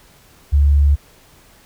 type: tone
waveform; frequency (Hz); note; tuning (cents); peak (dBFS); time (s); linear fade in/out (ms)
sine; 71.6; D2; -43; -9; 0.52-0.96; 20
effects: pink hiss -49 dBFS RMS until 1.65 s